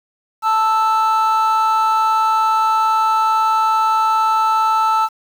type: tone pair together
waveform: triangle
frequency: 880.8 / 1318.5 Hz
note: A5 / E6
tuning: +2 / 0 cents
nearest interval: perfect fifth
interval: 698 cents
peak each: -13 dBFS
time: 0.42-5.09 s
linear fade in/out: 50 ms
effects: tanh soft clip ceiling -5 dBFS + 7-bit